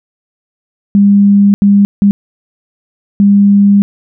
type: tone bursts at uneven times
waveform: sine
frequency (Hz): 201.2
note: G3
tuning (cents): +45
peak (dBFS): -3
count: 4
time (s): 0.95-1.54 / 1.62-1.85 / 2.02-2.11 / 3.2-3.82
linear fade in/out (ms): 0
effects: none